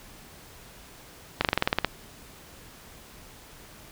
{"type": "slowing click train", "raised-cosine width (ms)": 0.3, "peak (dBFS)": -5, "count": 10, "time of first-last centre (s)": [1.41, 1.847], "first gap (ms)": 38, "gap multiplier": 1.06, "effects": ["pink hiss -49 dBFS RMS until 3.91 s"]}